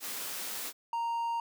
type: high-pass noise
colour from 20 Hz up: white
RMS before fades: -38 dBFS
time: 0-0.73 s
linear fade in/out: 50 ms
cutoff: 200 Hz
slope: 12 dB/octave
type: tone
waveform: triangle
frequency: 930 Hz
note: A#5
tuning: 4 cents flat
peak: -28 dBFS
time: 0.93-1.4 s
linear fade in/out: 2 ms
effects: none